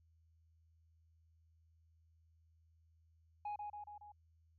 sine tone with echo, 831 Hz, G#5, 1 cent sharp, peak -37 dBFS, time 3.45-3.56 s, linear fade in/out 5 ms, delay 140 ms, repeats 4, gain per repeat -4 dB, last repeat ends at 4.12 s, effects tanh soft clip ceiling -39 dBFS + added 81 Hz sine -68 dBFS peak until 4.58 s

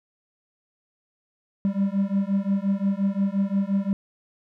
triangle beating tone pair, 194.3 / 200 Hz, G3 / G3, -15 / +35 cents, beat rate 5.7 Hz, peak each -22 dBFS, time 1.65-3.93 s, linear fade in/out 0 ms, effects none

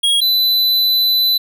square tone pair in turn, 3297 / 4002 Hz, G#7 / B7, -13 / +22 cents, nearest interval minor third, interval 335 cents, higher second, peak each -12 dBFS, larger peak neither, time 0.03-0.21 / 0.21-1.38 s, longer second, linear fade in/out 10 ms, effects none

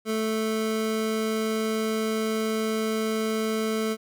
square tone pair together, 219.7 / 439.4 Hz, A3 / A4, -2 / -2 cents, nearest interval octave, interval 1200 cents, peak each -28 dBFS, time 0.05-3.97 s, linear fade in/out 50 ms, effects none

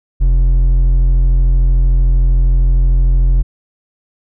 sine tone with hard clipping, 43.42 Hz, F1, 9 cents flat, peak -9 dBFS, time 0.2-3.43 s, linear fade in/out 20 ms, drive 5 dB, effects none

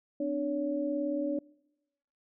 sine tone cluster, 258.8 / 296.8 / 565 Hz, C4 / D4 / C#5, -19 / +18 / +33 cents, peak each -38 / -31 / -33 dBFS, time 0.2-1.39 s, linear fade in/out 5 ms, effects noise-tail reverb RT60 1.0 s tail -26 dB re dry

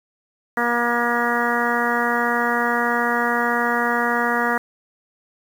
harmonic tone, 238.4 Hz, A#3, 39 cents sharp, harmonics 1 / 2 / 3 / 4 / 5 / 6 / 7 / 8, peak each -26 / -26 / -26 / -26 / -26 / -26 / -26 / -26 dBFS, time 0.57-4.58 s, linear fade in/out 5 ms, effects 7-bit

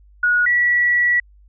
sine tone pair in turn, 1454 / 1940.9 Hz, F#6 / B6, -31 / -31 cents, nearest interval perfect fourth, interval 500 cents, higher second, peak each -13 dBFS, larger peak neither, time 0.23-0.46 / 0.46-1.2 s, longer second, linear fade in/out 5 ms, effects added 50 Hz sine -46 dBFS peak until 1.48 s

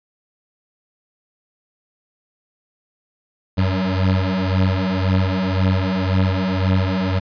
25% pulse beating tone pair, 93 / 94.9 Hz, F#2 / F#2, +9 / +44 cents, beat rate 1.9 Hz, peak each -16 / -15 dBFS, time 3.57-7.2 s, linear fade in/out 20 ms, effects resampled to 11025 Hz

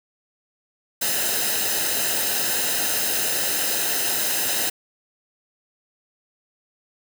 white noise with comb filter, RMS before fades -23 dBFS, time 1.01-4.7 s, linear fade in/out 10 ms, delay 0.88 ms, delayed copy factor -0.65, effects none

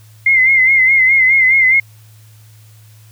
sine tone with vibrato, 2093 Hz, C7, in tune, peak -7 dBFS, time 0.26-1.8 s, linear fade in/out 5 ms, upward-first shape sine, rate 4.8 Hz, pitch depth 58 cents each way, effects added 108 Hz sine -40 dBFS peak until 3.11 s + white hiss -50 dBFS RMS until 3.11 s

